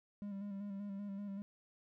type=tone with vibrato; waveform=triangle; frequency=200.3 Hz; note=G3; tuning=38 cents sharp; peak=-39 dBFS; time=0.22-1.42 s; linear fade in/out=0 ms; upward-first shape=square; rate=5.2 Hz; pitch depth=33 cents each way; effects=none